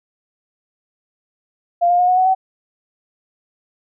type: tone with pitch steps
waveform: sine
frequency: 695 / 707.1 / 719.5 / 732.1 / 744.9 / 757.9 Hz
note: F5 / F5 / F#5 / F#5 / F#5 / F#5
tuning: -9 / +21 / -49 / -19 / +11 / +41 cents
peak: -11 dBFS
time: 1.81-2.35 s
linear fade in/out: 20 ms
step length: 90 ms
effects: none